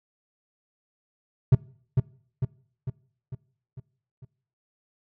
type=tone with echo; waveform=triangle; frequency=130 Hz; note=C3; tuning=11 cents flat; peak=-9 dBFS; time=1.52-1.55 s; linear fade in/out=5 ms; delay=450 ms; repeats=6; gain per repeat=-5 dB; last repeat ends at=4.25 s; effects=noise-tail reverb RT60 0.6 s tail -23 dB re dry